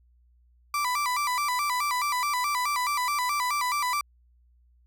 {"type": "tone with vibrato", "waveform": "35% pulse", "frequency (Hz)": 1079, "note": "C#6", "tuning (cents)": -47, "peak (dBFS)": -23, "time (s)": [0.74, 4.01], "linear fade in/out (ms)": 2, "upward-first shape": "square", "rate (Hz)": 4.7, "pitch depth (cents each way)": 140, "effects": ["added 60 Hz sine -58 dBFS peak until 4.86 s"]}